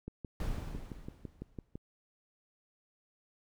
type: click train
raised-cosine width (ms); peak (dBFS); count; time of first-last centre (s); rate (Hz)
3; -28; 11; 0.08-1.755; 5.97
type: noise with exponential decay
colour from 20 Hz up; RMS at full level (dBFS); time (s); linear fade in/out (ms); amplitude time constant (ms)
brown; -33; 0.4-1.78; 2; 300
effects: none